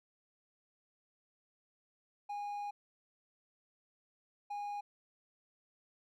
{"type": "tone bursts at uneven times", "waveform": "triangle", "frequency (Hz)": 820, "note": "G#5", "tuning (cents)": -22, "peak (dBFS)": -36, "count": 2, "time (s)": [[2.29, 2.71], [4.5, 4.81]], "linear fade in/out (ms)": 10, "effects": []}